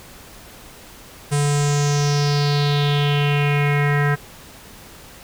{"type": "tone with low-pass filter sweep", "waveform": "square", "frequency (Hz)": 144.8, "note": "D3", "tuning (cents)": -24, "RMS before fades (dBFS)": -18, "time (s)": [1.31, 4.16], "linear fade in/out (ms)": 20, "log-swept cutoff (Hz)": [9000, 1700], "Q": 4.5, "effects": ["pink hiss -42 dBFS RMS until 5.23 s"]}